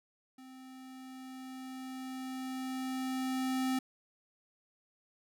square tone with level ramp, 260.1 Hz, C4, 10 cents flat, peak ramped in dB -51 to -30 dBFS, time 0.38-3.79 s, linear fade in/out 5 ms, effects none

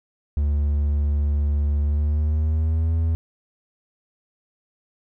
triangle tone with pitch glide, 72.8 to 81.72 Hz, D2 to E2, -15 to -14 cents, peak -16 dBFS, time 0.37-3.15 s, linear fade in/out 0 ms, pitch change +201 cents, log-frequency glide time 1.82-2.94 s, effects none

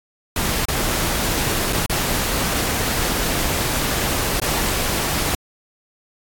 pink noise with dropouts, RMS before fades -21 dBFS, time 0.36-5.35 s, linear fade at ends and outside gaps 2 ms, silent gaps 0.654-0.684 / 1.726-1.73 / 1.861-1.896 / 4.4-4.418 s, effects AAC 64 kbps

